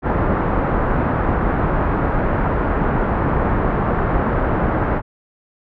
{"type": "low-pass noise", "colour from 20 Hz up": "pink", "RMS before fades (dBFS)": -18, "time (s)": [0.02, 5.02], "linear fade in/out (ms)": 50, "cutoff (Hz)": 1500, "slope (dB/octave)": 24, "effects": []}